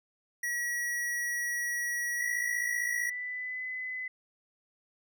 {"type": "tone", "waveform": "square", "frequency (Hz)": 1920, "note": "B6", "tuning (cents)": -49, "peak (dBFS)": -31, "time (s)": [0.43, 3.1], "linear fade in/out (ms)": 5}
{"type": "tone with pitch glide", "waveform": "sine", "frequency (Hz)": [1975.5, 2017], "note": ["B6", "B6"], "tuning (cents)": [0, 36], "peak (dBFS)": -34, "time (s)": [2.2, 4.08], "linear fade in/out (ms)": 5, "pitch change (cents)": 36, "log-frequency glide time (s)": [3.07, 3.65]}
{"effects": []}